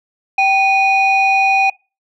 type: tone pair together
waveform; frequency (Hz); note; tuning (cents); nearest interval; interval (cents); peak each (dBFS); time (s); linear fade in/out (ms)
sine; 777 / 2467; G5 / D#7; -16 / -15; octave + minor sixth; 2001; -11; 0.38-1.7; 5
effects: noise-tail reverb RT60 0.3 s tail -26 dB re dry + tanh soft clip ceiling -6 dBFS